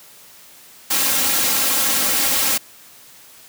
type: noise with comb filter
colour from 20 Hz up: white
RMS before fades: -18 dBFS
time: 0.9-2.58 s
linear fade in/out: 10 ms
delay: 3.7 ms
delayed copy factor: +0.7
effects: white hiss -45 dBFS RMS until 3.48 s + high-pass 80 Hz 12 dB/octave